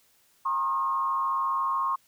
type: tone with frequency modulation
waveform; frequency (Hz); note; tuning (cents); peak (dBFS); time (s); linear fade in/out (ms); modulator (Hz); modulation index
sine; 1079; C#6; -47; -24; 0.45-1.96; 10; 148; 0.61
effects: white hiss -64 dBFS RMS until 2.07 s